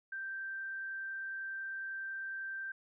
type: tone with frequency modulation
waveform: sine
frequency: 1568 Hz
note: G6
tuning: in tune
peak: -38 dBFS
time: 0.12-2.72 s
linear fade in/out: 5 ms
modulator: 30 Hz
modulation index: 0.28
effects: none